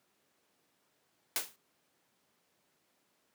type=noise with exponential decay; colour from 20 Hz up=white; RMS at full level=-29 dBFS; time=1.36-1.56 s; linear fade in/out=1 ms; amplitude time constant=42 ms; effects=pink hiss -74 dBFS RMS until 3.34 s + high-pass 200 Hz 12 dB/octave